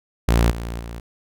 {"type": "tone with level steps", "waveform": "sawtooth", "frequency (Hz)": 57.8, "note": "A#1", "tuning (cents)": -14, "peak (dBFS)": [-10, -23, -27], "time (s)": [0.28, 1], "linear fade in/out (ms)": 5, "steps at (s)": [0.51, 0.8], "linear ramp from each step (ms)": 2, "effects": []}